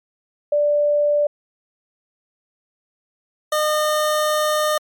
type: tone pair in turn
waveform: sine / 25% pulse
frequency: 587.3 / 608.9 Hz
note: D5 / D#5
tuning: 0 / -38 cents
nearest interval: minor second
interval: 62 cents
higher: second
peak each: -14 / -13 dBFS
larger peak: second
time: 0.52-1.27 / 3.52-4.78 s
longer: second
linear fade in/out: 5 ms
effects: MP3 96 kbps